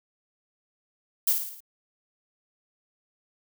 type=noise with echo; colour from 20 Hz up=violet; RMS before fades=-22 dBFS; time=1.27-1.33 s; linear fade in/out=5 ms; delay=55 ms; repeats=5; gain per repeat=-5 dB; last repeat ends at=1.605 s; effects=none